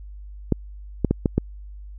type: clicks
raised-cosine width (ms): 3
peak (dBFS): -5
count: 5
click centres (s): 0.523 / 1.047 / 1.11 / 1.258 / 1.38
effects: added 50 Hz sine -36 dBFS peak until 1.98 s